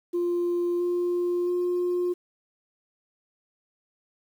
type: tone with pitch steps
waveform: sine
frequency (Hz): 349.2 / 352.4 / 355.7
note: F4 / F4 / F4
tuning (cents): 0 / +16 / +32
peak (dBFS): -21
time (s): 0.13-2.14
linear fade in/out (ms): 20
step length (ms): 670
effects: tanh soft clip ceiling -21 dBFS + 9-bit